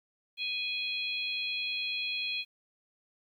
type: harmonic tone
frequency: 830.6 Hz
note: G#5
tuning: in tune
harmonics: 3 / 4 / 5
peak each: -34 / -36 / -38 dBFS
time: 0.37-2.45 s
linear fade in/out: 50 ms
effects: 11-bit

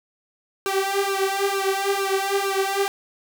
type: tone with flanger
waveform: sawtooth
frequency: 392 Hz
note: G4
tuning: in tune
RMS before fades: -23 dBFS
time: 0.66-2.88 s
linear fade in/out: 0 ms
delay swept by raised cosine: 0.73 to 4.03 ms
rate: 2.2 Hz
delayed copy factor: +1
effects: none

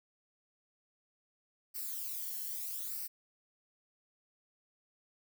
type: noise with flanger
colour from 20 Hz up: violet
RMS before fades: -40 dBFS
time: 1.74-3.08 s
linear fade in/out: 20 ms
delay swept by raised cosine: 0.29 to 0.83 ms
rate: 0.78 Hz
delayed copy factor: -0.7
effects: none

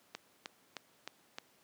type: click train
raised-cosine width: 0.2 ms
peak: -23 dBFS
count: 5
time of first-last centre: 0.15-1.385 s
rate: 3.24 Hz
effects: pink hiss -67 dBFS RMS until 1.63 s + high-pass 200 Hz 12 dB/octave

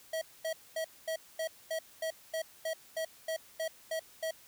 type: tone bursts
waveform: square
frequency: 644 Hz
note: E5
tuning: 41 cents flat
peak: -33 dBFS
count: 14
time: 0.13-4.31 s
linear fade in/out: 5 ms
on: 85 ms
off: 230 ms
effects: white hiss -58 dBFS RMS until 4.47 s

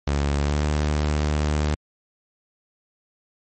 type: tone with pitch glide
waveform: sawtooth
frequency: 71.3 to 75.02 Hz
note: C#2 to D2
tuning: +49 to +37 cents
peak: -16 dBFS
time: 0.07-1.75 s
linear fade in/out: 5 ms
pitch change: +88 cents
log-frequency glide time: 0.4-0.64 s
effects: MP3 32 kbps

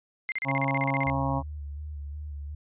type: tone bursts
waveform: sine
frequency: 2093 Hz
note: C7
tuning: in tune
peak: -27 dBFS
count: 13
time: 0.29-1.099 s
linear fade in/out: 0 ms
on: 29 ms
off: 36 ms
type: harmonic tone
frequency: 136.4 Hz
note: C#3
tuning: 28 cents flat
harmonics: 1 / 2 / 4 / 5 / 6 / 7 / 8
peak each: -29 / -31 / -35 / -36 / -34 / -33 / -36 dBFS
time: 0.44-1.43 s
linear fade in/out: 50 ms
type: tone with vibrato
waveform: sine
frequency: 73.42 Hz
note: D2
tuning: in tune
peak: -34 dBFS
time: 1.06-2.55 s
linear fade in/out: 5 ms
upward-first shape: square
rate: 2.8 Hz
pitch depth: 36 cents each way
effects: resampled to 8000 Hz

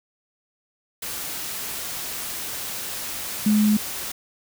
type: tone in noise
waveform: sine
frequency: 211.6 Hz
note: G#3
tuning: 33 cents sharp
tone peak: -15 dBFS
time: 3.46-3.77 s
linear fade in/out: 5 ms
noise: white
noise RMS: -31 dBFS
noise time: 1.02-4.12 s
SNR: +13 dB
effects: none

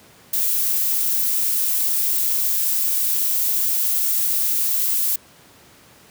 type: noise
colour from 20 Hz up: violet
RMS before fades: -20 dBFS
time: 0.33-5.16 s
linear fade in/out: 5 ms
effects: pink hiss -49 dBFS RMS until 6.1 s + high-pass 100 Hz 12 dB/octave

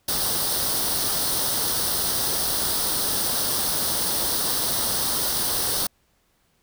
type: noise with comb filter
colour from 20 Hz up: white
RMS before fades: -24 dBFS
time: 0.08-5.87 s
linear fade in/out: 5 ms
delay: 0.21 ms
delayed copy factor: +0.7
effects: pink hiss -66 dBFS RMS until 6.62 s

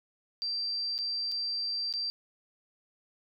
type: tone with dropouts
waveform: sine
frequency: 4699 Hz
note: D8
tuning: in tune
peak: -30 dBFS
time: 0.42-2.1 s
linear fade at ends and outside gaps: 0 ms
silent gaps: 0.98-0.988 / 1.316-1.32 / 1.926-1.938 s
effects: none

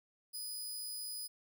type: tone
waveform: 15% pulse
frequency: 4978 Hz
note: D#8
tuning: in tune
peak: -34 dBFS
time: 0.33-1.28 s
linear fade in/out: 20 ms
effects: none

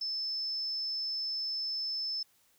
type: tone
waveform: sine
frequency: 5260 Hz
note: E8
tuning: 5 cents flat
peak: -32 dBFS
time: 0.01-2.23 s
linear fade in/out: 5 ms
effects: white hiss -68 dBFS RMS until 2.58 s

